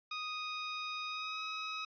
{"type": "tone with pitch glide", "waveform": "15% pulse", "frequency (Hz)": [1245, 1273.4], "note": ["D#6", "D#6"], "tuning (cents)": [1, 40], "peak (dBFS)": -31, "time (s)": [0.11, 1.85], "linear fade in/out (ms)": 5, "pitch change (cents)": 39, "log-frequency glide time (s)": [1.07, 1.42], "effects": ["resampled to 11025 Hz"]}